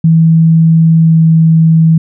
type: tone with pitch glide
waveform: sine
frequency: 162.8 to 161.86 Hz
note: E3 to E3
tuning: -21 to -31 cents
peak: -3 dBFS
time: 0.04-1.98 s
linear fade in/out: 5 ms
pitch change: -10 cents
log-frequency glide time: 1-1.18 s
effects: none